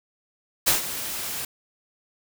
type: noise with ADSR envelope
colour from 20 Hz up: white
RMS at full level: -18 dBFS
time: 0.66-1.45 s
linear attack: 19 ms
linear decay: 130 ms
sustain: -13 dB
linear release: 4 ms
effects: none